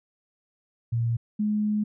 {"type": "tone pair in turn", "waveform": "sine", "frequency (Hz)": [116.54, 210.8], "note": ["A#2", "G#3"], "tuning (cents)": [0, 26], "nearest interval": "minor seventh", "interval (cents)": 1026, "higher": "second", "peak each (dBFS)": -22, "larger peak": "neither", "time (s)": [[0.92, 1.17], [1.39, 1.84]], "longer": "second", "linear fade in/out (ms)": 10, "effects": []}